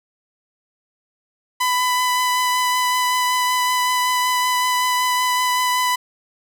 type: tone with vibrato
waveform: sawtooth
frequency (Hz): 999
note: B5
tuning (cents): +20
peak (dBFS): -13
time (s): 1.6-5.96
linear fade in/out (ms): 10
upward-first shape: triangle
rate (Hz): 5.3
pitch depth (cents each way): 13
effects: none